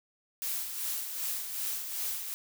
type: noise with tremolo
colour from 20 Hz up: blue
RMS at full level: -33 dBFS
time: 0.42-2.34 s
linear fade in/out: 0 ms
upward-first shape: sine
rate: 2.6 Hz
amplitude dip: 50%
effects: none